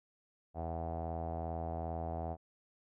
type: tone with low-pass filter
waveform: sawtooth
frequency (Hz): 82.5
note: E2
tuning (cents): +2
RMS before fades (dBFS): -39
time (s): 0.54-2.37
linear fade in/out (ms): 50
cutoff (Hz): 720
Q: 7.1
effects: none